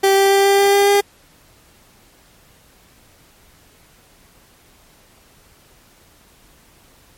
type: tone with pitch steps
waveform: 30% pulse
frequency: 390 / 392.3 / 394.5 / 396.8 / 399.1 / 401.4 / 403.8 Hz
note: G4 / G4 / G4 / G4 / G4 / G4 / G#4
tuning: -9 / +1 / +11 / +21 / +31 / +41 / -49 cents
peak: -8 dBFS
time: 0.03-1.01 s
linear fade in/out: 10 ms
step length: 140 ms
effects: pink hiss -51 dBFS RMS until 7.17 s + MP3 64 kbps